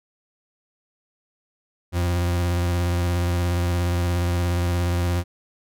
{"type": "tone with vibrato", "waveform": "40% pulse", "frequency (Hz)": 87.5, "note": "F2", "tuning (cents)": 4, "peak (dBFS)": -19, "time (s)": [1.92, 5.24], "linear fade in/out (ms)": 50, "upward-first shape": "sine", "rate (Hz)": 17, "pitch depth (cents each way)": 28, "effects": []}